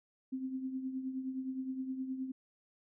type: tone with tremolo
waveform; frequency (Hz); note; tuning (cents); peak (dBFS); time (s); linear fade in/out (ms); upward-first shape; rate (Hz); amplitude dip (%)
sine; 261.6; C4; 0; -33; 0.32-2.32; 10; triangle; 9.6; 65
effects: none